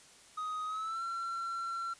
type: tone with pitch glide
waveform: triangle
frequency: 1253 to 1358.5 Hz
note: D#6 to F6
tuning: +12 to -48 cents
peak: -33 dBFS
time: 0.37-1.94 s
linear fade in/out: 10 ms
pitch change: +140 cents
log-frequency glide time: 0.66-1.02 s
effects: white hiss -58 dBFS RMS until 1.99 s + resampled to 22050 Hz